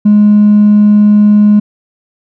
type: tone with hard clipping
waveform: sine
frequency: 208.5 Hz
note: G#3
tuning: 7 cents sharp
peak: -3 dBFS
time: 0.05-1.6 s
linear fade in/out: 10 ms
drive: 1 dB
effects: none